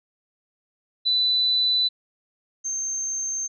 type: tone pair in turn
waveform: sine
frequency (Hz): 3989 / 6332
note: B7 / G8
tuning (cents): +17 / +17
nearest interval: minor sixth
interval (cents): 800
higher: second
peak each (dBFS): -18 / -25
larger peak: first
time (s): 1.05-1.89 / 2.64-3.48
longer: neither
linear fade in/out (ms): 20
effects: none